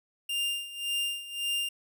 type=tone with tremolo; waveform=45% pulse; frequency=2800 Hz; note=F7; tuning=4 cents sharp; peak=-27 dBFS; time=0.29-1.69 s; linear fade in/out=5 ms; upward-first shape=sine; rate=1.8 Hz; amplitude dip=80%; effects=none